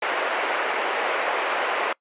pink band-pass noise, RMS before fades -25 dBFS, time 0.02-1.93 s, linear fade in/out 5 ms, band 460 to 2600 Hz, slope 24 dB/octave, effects noise-tail reverb RT60 0.1 s tail -24 dB re dry + resampled to 8000 Hz

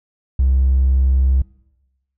triangle tone, 65.7 Hz, C2, 8 cents sharp, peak -8 dBFS, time 0.39-1.42 s, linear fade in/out 5 ms, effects noise-tail reverb RT60 1.0 s tail -26 dB re dry + tanh soft clip ceiling -8 dBFS

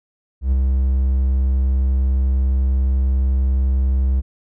triangle tone with ADSR envelope, 65.7 Hz, C2, 8 cents sharp, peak -10 dBFS, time 0.41-4.22 s, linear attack 110 ms, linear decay 14 ms, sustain -2 dB, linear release 31 ms, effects none

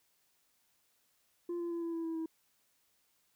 sine tone with pitch steps, 346.6 / 342.6 / 338.7 / 334.8 / 330.9 / 327.1 / 323.4 Hz, F4 / F4 / E4 / E4 / E4 / E4 / E4, -13 / -33 / +47 / +27 / +7 / -13 / -33 cents, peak -32 dBFS, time 1.49-2.26 s, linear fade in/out 5 ms, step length 110 ms, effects tanh soft clip ceiling -34 dBFS + white hiss -74 dBFS RMS until 3.35 s

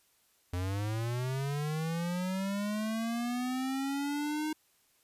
square linear sweep, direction up, 87.31 to 311.1 Hz, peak -32 dBFS, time 0.53-4.53 s, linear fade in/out 5 ms, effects white hiss -69 dBFS RMS until 5.03 s + resampled to 32000 Hz

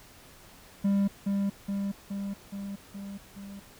triangle tone with echo, 198.8 Hz, G3, 25 cents sharp, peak -20 dBFS, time 0.84-1.08 s, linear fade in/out 10 ms, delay 420 ms, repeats 6, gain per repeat -3 dB, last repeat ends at 3.6 s, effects pink hiss -53 dBFS RMS until 3.79 s

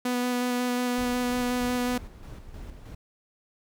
sawtooth tone with vibrato, 246.9 Hz, B3, in tune, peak -21 dBFS, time 0.05-1.98 s, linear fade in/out 5 ms, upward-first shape square, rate 5.5 Hz, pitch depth 9 cents each way
brown noise with tremolo, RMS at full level -40 dBFS, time 0.98-2.95 s, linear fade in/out 5 ms, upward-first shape square, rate 3.2 Hz, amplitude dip 45%
effects none

